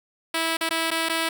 5% pulse tone with dropouts, 327 Hz, E4, 14 cents flat, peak -11 dBFS, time 0.34-1.29 s, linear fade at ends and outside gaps 5 ms, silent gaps 0.57-0.609 / 0.692-0.707 / 0.906-0.913 / 1.088-1.095 s, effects none

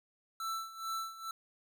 square tone with tremolo, 1329 Hz, E6, 14 cents sharp, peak -35 dBFS, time 0.4-1.31 s, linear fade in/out 2 ms, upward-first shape sine, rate 2.3 Hz, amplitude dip 80%, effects none

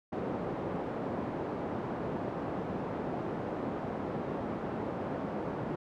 pink band-pass noise, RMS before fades -36 dBFS, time 0.12-5.76 s, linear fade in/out 10 ms, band 170 to 780 Hz, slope 12 dB/octave, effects none

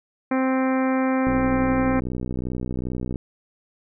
harmonic tone, 261.6 Hz, C4, in tune, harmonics 1 / 2 / 3 / 4 / 5 / 6 / 7 / 8 / 9, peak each -20 / -26 / -30 / -32 / -34 / -36 / -37 / -38 / -39 dBFS, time 0.31-2 s, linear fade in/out 5 ms
click train, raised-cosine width 3 ms, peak -16 dBFS, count 119, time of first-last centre 1.27-3.158 s, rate 62.5 Hz
effects none

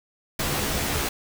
pink noise with comb filter, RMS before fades -26 dBFS, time 0.39-1.09 s, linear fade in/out 5 ms, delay 14 ms, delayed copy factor +0.6, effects none

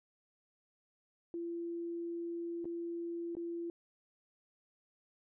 sine tone with dropouts, 340 Hz, F4, 46 cents flat, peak -37 dBFS, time 1.34-3.7 s, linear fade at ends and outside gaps 1 ms, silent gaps 2.645-2.654 / 3.352-3.368 s, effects none

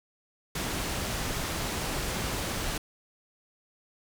pink low-pass noise, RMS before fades -32 dBFS, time 0.55-2.78 s, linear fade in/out 5 ms, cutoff 12000 Hz, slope 12 dB/octave, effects none

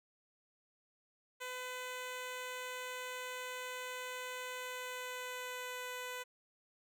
10% pulse tone with pitch glide, 504 to 499.9 Hz, B4 to B4, +35 to +21 cents, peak -33 dBFS, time 1.4-6.24 s, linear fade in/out 20 ms, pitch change -14 cents, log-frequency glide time 4.57-5.87 s, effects none

